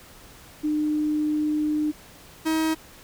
sine / 45% pulse tone pair in turn, 302.7 / 317.9 Hz, D#4 / D#4, -48 / +37 cents, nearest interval minor second, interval 85 cents, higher second, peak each -21 dBFS, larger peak neither, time 0.63-1.92 / 2.45-2.75 s, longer first, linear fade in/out 20 ms, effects pink hiss -48 dBFS RMS until 3.03 s

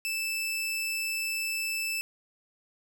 sawtooth tone, 2637 Hz, E7, in tune, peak -26 dBFS, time 0.05-2.01 s, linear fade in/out 0 ms, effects none

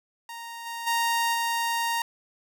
sawtooth tone with level steps, 930 Hz, A#5, 4 cents flat, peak -33 / -29 / -19 / -21 dBFS, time 0.29-2.02 s, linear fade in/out 2 ms, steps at 0.65 / 0.86 / 1.33 s, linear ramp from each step 20 ms, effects none

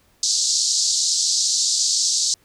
pink band-pass noise, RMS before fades -20 dBFS, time 0.23-2.34 s, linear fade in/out 2 ms, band 4200 to 7700 Hz, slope 48 dB/octave, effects pink hiss -59 dBFS RMS until 2.44 s

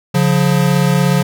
square tone pair together, 141.2 / 177.9 Hz, C#3 / F3, +32 / +32 cents, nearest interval major third, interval 400 cents, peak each -14 dBFS, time 0.14-1.23 s, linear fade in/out 10 ms, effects none

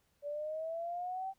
sine exponential sweep, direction up, 573 to 780 Hz, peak -36 dBFS, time 0.22-1.34 s, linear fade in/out 50 ms, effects pink hiss -75 dBFS RMS until 1.38 s

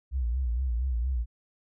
sine tone with vibrato, 61.7 Hz, B1, 1 cent flat, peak -25 dBFS, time 0.11-1.26 s, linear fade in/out 50 ms, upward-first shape sine, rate 4.3 Hz, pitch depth 130 cents each way, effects none

